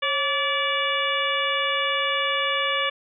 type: harmonic tone with a mistuned harmonic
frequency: 577 Hz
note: D5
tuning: 31 cents flat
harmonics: 1 / 2 / 3 / 4 / 5 / 6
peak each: -29 / -27 / -29 / -28 / -28 / -30 dBFS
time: 0.02-2.9 s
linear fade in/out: 10 ms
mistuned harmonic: 1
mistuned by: -91 cents
effects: none